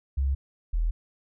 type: tone pair in turn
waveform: sine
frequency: 68 / 40.83 Hz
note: C#2 / E1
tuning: -33 / -16 cents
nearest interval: major sixth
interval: 883 cents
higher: first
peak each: -22 dBFS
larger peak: neither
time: 0.17-0.35 / 0.73-0.91 s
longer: neither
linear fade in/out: 10 ms
effects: none